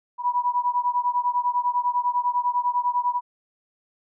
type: beating tone pair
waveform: sine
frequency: 974 / 984 Hz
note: B5 / B5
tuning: -24 / -7 cents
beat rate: 10 Hz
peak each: -23 / -24 dBFS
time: 0.18-3.21 s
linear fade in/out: 50 ms
effects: none